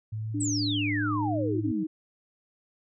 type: tone with vibrato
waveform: sine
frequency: 108 Hz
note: A2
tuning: 32 cents flat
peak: -30 dBFS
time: 0.12-1.72 s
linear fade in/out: 10 ms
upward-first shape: triangle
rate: 1 Hz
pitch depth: 45 cents each way
type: tone with pitch glide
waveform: sine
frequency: 293.7 to 314.8 Hz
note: D4 to D#4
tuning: 0 to +20 cents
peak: -28 dBFS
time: 0.34-1.87 s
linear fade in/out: 10 ms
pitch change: +120 cents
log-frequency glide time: 0.77-1.73 s
type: exponential sweep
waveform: sine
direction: down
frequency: 8310 to 174.8 Hz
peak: -29 dBFS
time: 0.4-1.84 s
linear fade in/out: 10 ms
effects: none